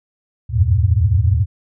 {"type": "tone cluster", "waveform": "sine", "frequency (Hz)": [76.7, 85.9, 93.4, 101.9, 116], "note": ["D#2", "F2", "F#2", "G#2", "A#2"], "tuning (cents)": [-24, -28, 17, -32, -8], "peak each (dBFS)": -18, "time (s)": [0.49, 1.46], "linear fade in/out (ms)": 50, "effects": []}